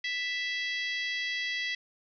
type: harmonic tone with a mistuned harmonic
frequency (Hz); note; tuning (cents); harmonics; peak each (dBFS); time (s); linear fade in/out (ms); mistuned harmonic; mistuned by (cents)
659.3; E5; 0; 3 / 4 / 5 / 6 / 7 / 8 / 9; -32 / -40 / -37 / -44 / -43 / -47 / -51; 0.04-1.75; 5; 8; -52
effects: none